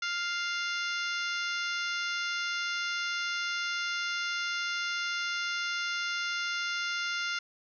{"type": "harmonic tone with a mistuned harmonic", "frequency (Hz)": 698.5, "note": "F5", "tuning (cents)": 0, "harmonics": [2, 3, 4, 5, 6, 7, 8, 9], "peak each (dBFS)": [-33, -37, -39, -41, -43, -44, -45, -46], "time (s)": [0.02, 7.39], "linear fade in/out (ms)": 5, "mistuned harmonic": 8, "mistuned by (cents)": -42, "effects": []}